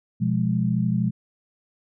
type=chord; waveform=sine; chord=F diminished; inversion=second; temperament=equal; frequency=123.47 / 174.61 / 207.7 Hz; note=Cb3 / F3 / Ab3; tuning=0 / 0 / 0 cents; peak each=-24 dBFS; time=0.2-1.11 s; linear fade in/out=20 ms; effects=none